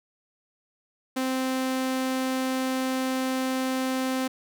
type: tone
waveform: sawtooth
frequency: 260.4 Hz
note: C4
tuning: 8 cents flat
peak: -21 dBFS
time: 1.16-4.28 s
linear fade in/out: 10 ms
effects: none